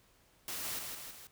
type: noise with echo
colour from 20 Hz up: white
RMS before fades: -40 dBFS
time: 0.48-0.79 s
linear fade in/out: 0 ms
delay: 160 ms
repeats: 3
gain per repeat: -4 dB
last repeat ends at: 1.27 s
effects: pink hiss -67 dBFS RMS until 1.31 s